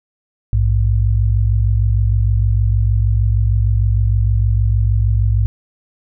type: tone pair together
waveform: sine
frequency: 58.31 / 104.8 Hz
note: A#1 / G#2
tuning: +1 / +16 cents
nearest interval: minor seventh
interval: 1015 cents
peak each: -14 dBFS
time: 0.53-5.46 s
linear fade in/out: 0 ms
effects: none